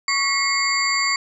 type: tone cluster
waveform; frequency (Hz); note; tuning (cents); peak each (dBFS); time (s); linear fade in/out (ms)
sine; 1119 / 1941 / 2155 / 4621 / 7320; C#6 / B6 / C#7 / D8 / A#8; +16 / -31 / -49 / -29 / -32; -24 / -28 / -22 / -23 / -28; 0.08-1.16; 2
effects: none